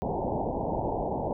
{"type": "low-pass noise", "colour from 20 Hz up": "white", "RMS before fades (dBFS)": -30, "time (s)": [0.02, 1.33], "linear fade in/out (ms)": 0, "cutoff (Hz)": 910, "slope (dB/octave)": 96, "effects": []}